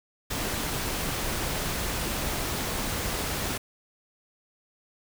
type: noise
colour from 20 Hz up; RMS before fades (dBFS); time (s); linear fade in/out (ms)
pink; -30; 0.3-3.58; 10
effects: none